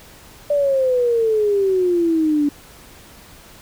sine exponential sweep, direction down, 589 to 286.9 Hz, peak -14 dBFS, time 0.5-2.49 s, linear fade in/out 5 ms, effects pink hiss -44 dBFS RMS until 3.61 s

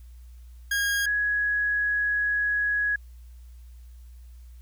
40% pulse / sine tone pair in turn, 1633 / 1671.2 Hz, G#6 / G#6, -30 / +10 cents, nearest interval unison, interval 40 cents, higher second, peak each -22 / -22 dBFS, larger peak neither, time 0.71-1.06 / 1.06-2.96 s, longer second, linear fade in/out 5 ms, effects added 60 Hz sine -43 dBFS peak until 4.61 s + white hiss -65 dBFS RMS until 4.61 s

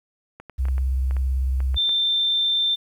clicks, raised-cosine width 0.5 ms, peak -24 dBFS, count 10, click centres 0.4 / 0.497 / 0.654 / 0.685 / 0.781 / 1.11 / 1.167 / 1.604 / 1.744 / 1.893 s
sine tone with vibrato, 65.41 Hz, C2, in tune, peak -19 dBFS, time 0.58-1.78 s, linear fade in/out 20 ms, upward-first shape sine, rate 18 Hz, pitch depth 49 cents each way
sine tone, 3572 Hz, A7, 25 cents sharp, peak -18 dBFS, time 1.76-2.76 s, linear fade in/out 20 ms
effects 9-bit

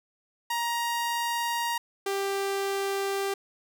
sawtooth tone pair in turn, 941 / 393.8 Hz, A#5 / G4, +16 / +8 cents, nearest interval octave + minor third, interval 1508 cents, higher first, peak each -23 dBFS, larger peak neither, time 0.5-1.78 / 2.06-3.34 s, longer neither, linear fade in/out 5 ms, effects none

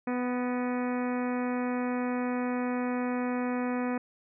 harmonic tone with a mistuned harmonic, 248.1 Hz, B3, 8 cents sharp, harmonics 1 / 2 / 3 / 4 / 5 / 6 / 7 / 8 / 9 / 10, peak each -29 / -35 / -39 / -41 / -43 / -45 / -46 / -47 / -48 / -49 dBFS, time 0.07-3.98 s, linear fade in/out 5 ms, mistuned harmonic 8, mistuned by -46 cents, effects none

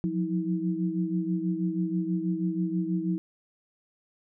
sine tone cluster, 175.8 / 182 / 322.5 Hz, F3 / F#3 / E4, +12 / -28 / -38 cents, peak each -30 dBFS, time 0.04-3.18 s, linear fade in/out 0 ms, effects none

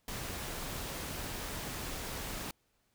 pink noise, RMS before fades -40 dBFS, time 0.08-2.51 s, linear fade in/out 2 ms, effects pink hiss -75 dBFS RMS until 2.94 s

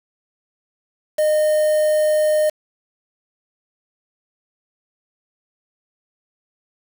triangle tone with quantisation, 612 Hz, D#5, 29 cents flat, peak -12 dBFS, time 1.18-2.5 s, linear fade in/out 10 ms, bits 5, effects none

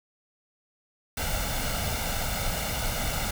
pink noise with comb filter, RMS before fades -29 dBFS, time 1.17-3.31 s, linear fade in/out 5 ms, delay 1.4 ms, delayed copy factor +0.65, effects none

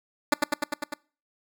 10% pulse tone with echo, 293.7 Hz, D4, in tune, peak -9 dBFS, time 0.32-0.34 s, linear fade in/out 5 ms, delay 100 ms, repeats 6, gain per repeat -2 dB, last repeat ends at 0.94 s, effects noise-tail reverb RT60 0.4 s tail -24 dB re dry

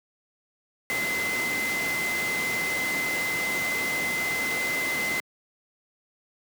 sine tone in noise, 2053 Hz, C7, 33 cents flat, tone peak -26 dBFS, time 0.9-5.2 s, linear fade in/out 0 ms, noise pink, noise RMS -31 dBFS, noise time 0.9-5.2 s, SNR +2 dB, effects high-pass 200 Hz 12 dB/octave

